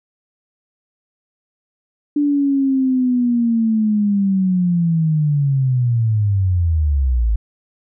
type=linear sweep; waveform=sine; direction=down; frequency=293.7 to 51.91 Hz; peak=-13 dBFS; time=2.16-7.36 s; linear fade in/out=5 ms; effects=none